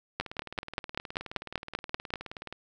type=two click trains; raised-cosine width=0.3 ms; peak=-12 / -23 dBFS; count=11 / 45; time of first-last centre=0.2-2.138 / 0.21-2.526 s; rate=5.16 / 19 Hz; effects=none